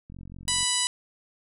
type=click train; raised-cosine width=5 ms; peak=-31 dBFS; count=25; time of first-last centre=0.1-0.63 s; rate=45.3 Hz
type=harmonic tone; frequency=987.8 Hz; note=B5; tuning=in tune; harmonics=1 / 2 / 3 / 4 / 5 / 6 / 7 / 8 / 9 / 10; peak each=-36 / -35 / -30 / -31 / -33 / -36 / -35 / -30 / -34 / -31 dBFS; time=0.48-0.87 s; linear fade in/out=0 ms
effects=none